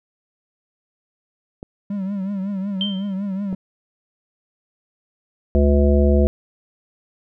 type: clicks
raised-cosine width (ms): 2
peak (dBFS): -19 / -19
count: 2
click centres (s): 1.629 / 3.528
type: tone with vibrato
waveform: triangle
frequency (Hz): 196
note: G3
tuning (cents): 0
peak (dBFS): -20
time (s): 1.9-3.55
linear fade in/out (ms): 5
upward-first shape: triangle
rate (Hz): 5.4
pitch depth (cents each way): 96
type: tone with exponential decay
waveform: sine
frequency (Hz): 3133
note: G7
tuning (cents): -2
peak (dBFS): -18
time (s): 2.81-3.14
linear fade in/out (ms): 1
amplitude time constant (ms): 71
type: harmonic tone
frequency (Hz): 71.6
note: D2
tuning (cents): -43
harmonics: 1 / 3 / 5 / 7 / 9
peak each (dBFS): -14 / -19 / -21 / -22 / -24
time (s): 5.55-6.27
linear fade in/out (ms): 0
effects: none